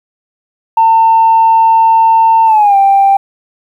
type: tone with pitch glide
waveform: sine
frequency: 900 to 788 Hz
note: A5 to G5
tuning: +39 to +9 cents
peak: -3 dBFS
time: 0.77-3.17 s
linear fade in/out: 5 ms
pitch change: -230 cents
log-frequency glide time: 2.46-2.76 s
effects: tanh soft clip ceiling 0 dBFS + 7-bit